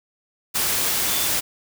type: tone in noise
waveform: sine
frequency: 3517 Hz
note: A7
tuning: 1 cent flat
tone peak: -32 dBFS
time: 1.06-1.28 s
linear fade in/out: 20 ms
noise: white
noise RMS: -22 dBFS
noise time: 0.54-1.41 s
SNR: -13 dB
effects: none